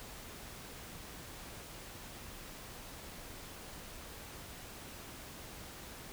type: silence
effects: pink hiss -49 dBFS RMS until 6.12 s